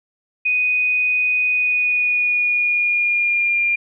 sine tone with pitch glide, 2489 to 2400 Hz, D#7 to D7, 0 to +37 cents, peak -15 dBFS, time 0.45-3.76 s, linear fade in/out 10 ms, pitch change -63 cents, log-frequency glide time 1.49-3.58 s, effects none

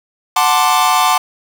45% pulse chord, D dominant seventh, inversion first, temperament equal, 740 / 880 / 1046.5 / 1174.7 Hz, F#5 / A5 / C6 / D6, 0 / 0 / 0 / 0 cents, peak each -16 dBFS, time 0.36-1.18 s, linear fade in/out 5 ms, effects none

